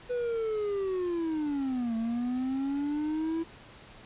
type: linear two-way sweep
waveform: triangle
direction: down then up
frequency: 496.6 to 223.4 to 332.1 Hz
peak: -26 dBFS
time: 0.09-3.44 s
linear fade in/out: 20 ms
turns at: 1.96 s
effects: pink hiss -51 dBFS RMS until 4.05 s + resampled to 8000 Hz